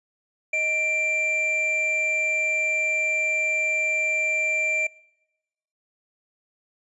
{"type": "tone pair together", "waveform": "triangle", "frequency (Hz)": [625, 2360], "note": ["D#5", "D7"], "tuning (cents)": [8, 8], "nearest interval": "octave + major seventh", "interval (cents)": 2300, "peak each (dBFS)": [-30, -20], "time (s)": [0.53, 4.87], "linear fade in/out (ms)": 5, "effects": ["noise-tail reverb RT60 1.0 s tail -24 dB re dry", "resampled to 24000 Hz"]}